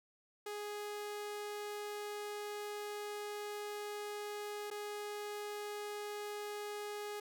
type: tone with dropouts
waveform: sawtooth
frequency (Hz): 415.3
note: G#4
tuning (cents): 0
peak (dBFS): -37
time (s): 0.46-7.2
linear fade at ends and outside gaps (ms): 5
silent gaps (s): 4.703-4.711
effects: none